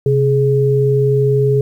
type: tone pair together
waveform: sine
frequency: 132.1 / 419.4 Hz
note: C3 / G#4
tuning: +17 / +17 cents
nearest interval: octave + minor sixth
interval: 2000 cents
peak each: -13 dBFS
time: 0.06-1.61 s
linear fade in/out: 2 ms
effects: 8-bit